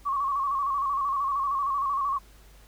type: tone with vibrato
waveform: sine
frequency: 1108.7 Hz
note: C#6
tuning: in tune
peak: -24 dBFS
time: 0.05-2.19 s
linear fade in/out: 20 ms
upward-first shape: square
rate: 13 Hz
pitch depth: 54 cents each way
effects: added 50 Hz sine -51 dBFS peak until 2.67 s + pink hiss -57 dBFS RMS until 2.67 s